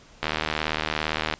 click train, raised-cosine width 0.3 ms, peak -8 dBFS, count 87, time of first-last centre 0.23-1.338 s, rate 77.6 Hz, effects pink hiss -52 dBFS RMS until 1.39 s + resampled to 16000 Hz

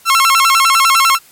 sawtooth tone with vibrato, 1205 Hz, D6, 44 cents sharp, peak -4 dBFS, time 0.05-1.19 s, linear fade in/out 50 ms, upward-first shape square, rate 10 Hz, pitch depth 190 cents each way, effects white hiss -45 dBFS RMS until 1.31 s + MP3 64 kbps

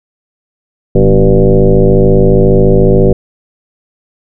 sine tone with frequency modulation, 180.2 Hz, F#3, 45 cents flat, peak -3 dBFS, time 0.95-3.13 s, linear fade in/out 5 ms, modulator 102 Hz, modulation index 3.4, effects none

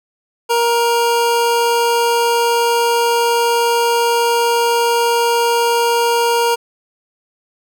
square tone pair together, 470.3 / 939 Hz, A#4 / A#5, +15 / +12 cents, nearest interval octave, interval 1197 cents, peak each -16 dBFS, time 0.49-6.56 s, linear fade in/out 20 ms, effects none

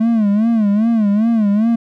triangle tone with vibrato, 216.4 Hz, A3, 29 cents flat, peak -9 dBFS, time 0-1.76 s, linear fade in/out 10 ms, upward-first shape sine, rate 2.5 Hz, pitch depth 130 cents each way, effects none

